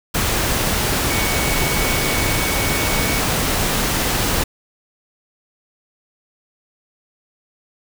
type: tone in noise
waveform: sine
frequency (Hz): 2235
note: C#7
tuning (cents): +14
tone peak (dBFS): -26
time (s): 1.1-3.2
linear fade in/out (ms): 10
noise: pink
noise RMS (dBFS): -19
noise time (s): 0.14-4.44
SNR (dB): -10
effects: none